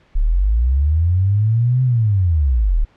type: linear two-way sweep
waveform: sine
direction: up then down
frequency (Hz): 32.39 to 130 to 32.39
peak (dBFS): -12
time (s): 0.15-2.85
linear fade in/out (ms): 10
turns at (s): 1.83
effects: pink hiss -54 dBFS RMS until 2.96 s + low-pass 3000 Hz 12 dB/octave